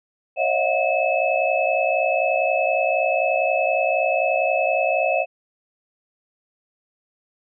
sine tone cluster, 544 / 614 / 665 / 729 / 2597 Hz, C#5 / D#5 / E5 / F#5 / E7, -33 / -23 / +15 / -26 / -26 cents, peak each -24 dBFS, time 0.36-5.26 s, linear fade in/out 50 ms, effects none

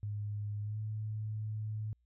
sine tone with pitch glide, 103.83 to 107.68 Hz, G#2 to A2, 0 to -37 cents, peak -35 dBFS, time 0.03-1.93 s, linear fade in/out 0 ms, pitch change +63 cents, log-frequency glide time 0.62-0.78 s, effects added 60 Hz sine -70 dBFS peak until 2.05 s

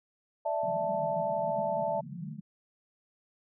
sine chord, D suspended second, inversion none, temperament equal, 587.3 / 659.3 / 880 Hz, D5 / E5 / A5, 0 / 0 / 0 cents, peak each -33 / -31 / -33 dBFS, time 0.45-2.01 s, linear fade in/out 10 ms
pink band-pass noise, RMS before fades -42 dBFS, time 0.63-2.41 s, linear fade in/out 5 ms, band 140 to 220 Hz, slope 96 dB/octave
effects none

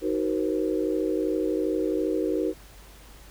sine chord, C half-diminished seventh, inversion first, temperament just, 314 / 376.7 / 470.9 / 523.3 Hz, Eb4 / Gb4 / Bb4 / C5, +16 / +31 / +18 / 0 cents, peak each -27 / -28 / -29 / -33 dBFS, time 0.01-2.54 s, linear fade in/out 50 ms, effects added 50 Hz sine -48 dBFS peak until 3.3 s + pink hiss -51 dBFS RMS until 3.3 s

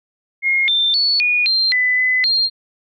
sine tone with pitch steps, 2145 / 3573 / 4429 / 2454 / 4166 / 2001 / 2014 / 4204 Hz, C7 / A7 / C#8 / D#7 / C8 / B6 / B6 / C8, +42 / +26 / -2 / -25 / -8 / +22 / +33 / +7 cents, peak -13 dBFS, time 0.42-2.5 s, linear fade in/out 50 ms, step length 260 ms, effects none

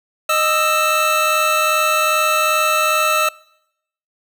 25% pulse tone pair together, 618 / 1318.5 Hz, D#5 / E6, -12 / 0 cents, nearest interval octave + minor second, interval 1312 cents, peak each -15 / -12 dBFS, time 0.29-3.29 s, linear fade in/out 5 ms, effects noise-tail reverb RT60 0.8 s tail -24 dB re dry

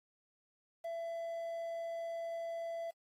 triangle tone with quantisation, 669 Hz, E5, 25 cents sharp, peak -36 dBFS, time 0.84-2.91 s, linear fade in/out 10 ms, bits 10, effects AAC 48 kbps

